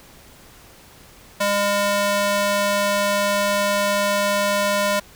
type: tone with high-pass filter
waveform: square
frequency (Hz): 202.6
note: G#3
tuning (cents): -43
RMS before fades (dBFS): -20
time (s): 1.4-5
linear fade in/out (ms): 10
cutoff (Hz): 550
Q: 0.97
effects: pink hiss -47 dBFS RMS until 5.15 s